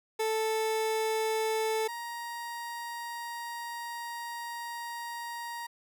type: tone pair in turn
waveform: 30% pulse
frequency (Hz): 440 / 941.3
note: A4 / A#5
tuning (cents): 0 / +17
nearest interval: octave + minor second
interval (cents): 1317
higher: second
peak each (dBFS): -25 / -34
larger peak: first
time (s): 0.19-1.88 / 1.88-5.67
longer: second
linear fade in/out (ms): 10
effects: none